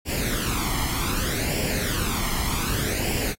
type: noise with flanger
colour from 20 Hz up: pink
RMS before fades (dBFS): -26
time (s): 0.05-3.35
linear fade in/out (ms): 50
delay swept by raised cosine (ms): 0.39 to 0.97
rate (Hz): 0.65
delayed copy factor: +0.65
effects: AAC 48 kbps